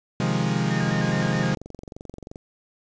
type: chord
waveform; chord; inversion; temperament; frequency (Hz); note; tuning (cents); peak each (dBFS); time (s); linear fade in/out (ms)
40% pulse; F minor seventh; second; equal; 130.81 / 155.56 / 174.61 / 207.7; C3 / Eb3 / F3 / Ab3; 0 / 0 / 0 / 0; -26; 0.2-1.55; 2
type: tone with vibrato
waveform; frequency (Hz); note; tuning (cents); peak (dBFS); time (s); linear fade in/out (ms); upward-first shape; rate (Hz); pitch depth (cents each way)
triangle; 1723; A6; -37; -31; 0.7-1.53; 10; square; 4.8; 100
type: click train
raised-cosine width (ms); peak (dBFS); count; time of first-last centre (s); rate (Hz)
2; -25; 36; 0.83-2.358; 22.9
effects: resampled to 16000 Hz + 8-bit